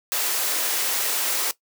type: high-pass noise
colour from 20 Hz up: white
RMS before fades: -24 dBFS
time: 0.12-1.51 s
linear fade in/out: 0 ms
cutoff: 330 Hz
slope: 24 dB/octave
effects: noise-tail reverb RT60 0.1 s tail -17 dB re dry